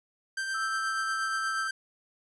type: tone with tremolo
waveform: 45% pulse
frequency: 1568 Hz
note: G6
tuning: in tune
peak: -29 dBFS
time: 0.37-1.71 s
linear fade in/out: 5 ms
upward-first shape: triangle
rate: 8.4 Hz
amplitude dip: 40%
type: tone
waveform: sine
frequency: 1318.5 Hz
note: E6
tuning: in tune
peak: -31 dBFS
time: 0.54-1.68 s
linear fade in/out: 10 ms
effects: resampled to 24000 Hz